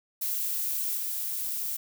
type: noise with level steps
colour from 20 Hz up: violet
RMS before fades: -30 / -32 dBFS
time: 0.21-1.77 s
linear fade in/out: 10 ms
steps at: 0.97 s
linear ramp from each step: 5 ms
effects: none